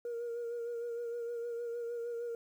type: tone with vibrato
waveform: sine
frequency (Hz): 471.2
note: A#4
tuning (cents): +19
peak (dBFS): -34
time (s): 0.05-2.35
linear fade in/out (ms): 2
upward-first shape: sine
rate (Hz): 6.5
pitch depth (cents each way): 29
effects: tanh soft clip ceiling -34 dBFS + 11-bit